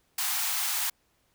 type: high-pass noise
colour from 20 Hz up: white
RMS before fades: -29 dBFS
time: 0.18-0.9 s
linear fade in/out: 5 ms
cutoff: 710 Hz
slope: 96 dB/octave
effects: pink hiss -70 dBFS RMS until 1.34 s